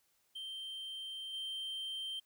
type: tone with level steps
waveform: triangle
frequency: 3136 Hz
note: G7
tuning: in tune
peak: -40 / -37 dBFS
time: 0.35-2.2 s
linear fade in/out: 10 ms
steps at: 1.33 s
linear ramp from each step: 10 ms
effects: white hiss -75 dBFS RMS until 2.25 s